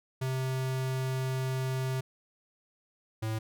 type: tone pair in turn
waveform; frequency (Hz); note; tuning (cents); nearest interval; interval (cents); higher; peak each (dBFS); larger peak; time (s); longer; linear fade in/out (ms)
square; 130.81 / 110.39; C3 / A2; 0 / +6; minor third; 294; first; -30 / -31; first; 0.21-2.01 / 3.22-3.39; first; 10
effects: none